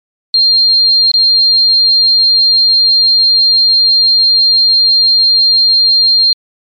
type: tone with dropouts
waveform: sine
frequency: 4198 Hz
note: C8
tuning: 5 cents sharp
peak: -5 dBFS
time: 0.34-6.33 s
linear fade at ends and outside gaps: 2 ms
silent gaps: 1.116-1.139 s
effects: MP3 64 kbps